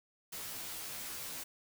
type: noise with comb filter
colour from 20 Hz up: white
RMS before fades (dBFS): -43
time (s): 0.32-1.44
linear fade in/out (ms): 10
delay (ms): 14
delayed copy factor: -0.9
effects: none